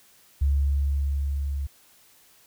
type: tone with level ramp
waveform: sine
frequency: 70.1 Hz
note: C#2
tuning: 20 cents sharp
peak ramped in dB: -18 to -26 dBFS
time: 0.41-1.67 s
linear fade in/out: 10 ms
effects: white hiss -57 dBFS RMS until 2.46 s